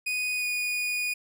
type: tone with pitch glide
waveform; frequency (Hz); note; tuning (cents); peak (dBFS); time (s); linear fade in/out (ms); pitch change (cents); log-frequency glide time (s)
40% pulse; 2483 to 2462; D#7 to D#7; -4 to -19; -26; 0.06-1.14; 10; -15; 0.36-0.46
effects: none